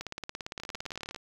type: two click trains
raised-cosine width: 0.2 ms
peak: -19 / -24 dBFS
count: 21 / 12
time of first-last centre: 0.01-1.146 / 0.6-1.161 s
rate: 17.6 / 19.6 Hz
effects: 8-bit